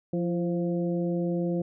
harmonic tone with a mistuned harmonic, 174.61 Hz, F3, in tune, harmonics 1 / 2 / 3 / 4, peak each -27 / -30 / -33 / -44 dBFS, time 0.13-1.62 s, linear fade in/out 5 ms, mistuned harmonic 2, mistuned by -39 cents, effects none

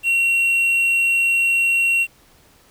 triangle tone with quantisation, 2737 Hz, F7, 36 cents flat, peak -13 dBFS, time 0.03-2.07 s, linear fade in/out 50 ms, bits 7, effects pink hiss -53 dBFS RMS until 2.7 s

